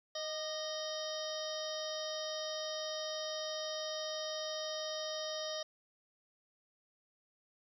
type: harmonic tone with a mistuned harmonic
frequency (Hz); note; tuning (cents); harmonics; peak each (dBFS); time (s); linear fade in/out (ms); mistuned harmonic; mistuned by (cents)
622; D#5; -1; 1 / 2 / 3 / 5 / 6 / 7 / 8 / 9; -40 / -49 / -50 / -47 / -46 / -54 / -48 / -46; 0.15-5.63; 5; 2; -39
effects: 12-bit